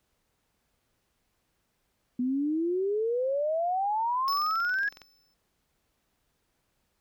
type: exponential sweep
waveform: sine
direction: up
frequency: 243.4 to 1685 Hz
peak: -25 dBFS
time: 2.19-4.89 s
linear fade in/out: 5 ms
type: tone with exponential decay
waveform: square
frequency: 5274 Hz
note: E8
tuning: in tune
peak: -30 dBFS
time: 4.28-5.34 s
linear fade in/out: 1 ms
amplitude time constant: 230 ms
type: click train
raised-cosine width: 0.2 ms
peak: -29 dBFS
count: 17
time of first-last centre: 4.28-5.017 s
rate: 21.7 Hz
effects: pink hiss -75 dBFS RMS until 7 s